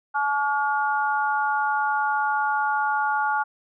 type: harmonic tone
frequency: 284.9 Hz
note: C#4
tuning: 48 cents sharp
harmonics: 3 / 4 / 5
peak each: -23 / -29 / -25 dBFS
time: 0.14-3.44 s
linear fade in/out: 20 ms
effects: none